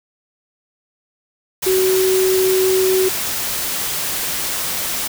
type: tone in noise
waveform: sine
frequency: 375.8 Hz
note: F#4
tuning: 27 cents sharp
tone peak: -13 dBFS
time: 1.66-3.09 s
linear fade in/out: 10 ms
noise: white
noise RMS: -22 dBFS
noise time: 1.62-5.08 s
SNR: +6 dB
effects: none